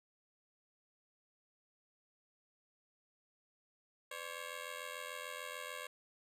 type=ring-modulated tone; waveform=10% pulse; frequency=548 Hz; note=C#5; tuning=20 cents flat; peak=-32 dBFS; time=4.11-5.87 s; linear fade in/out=5 ms; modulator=43.4 Hz; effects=resampled to 32000 Hz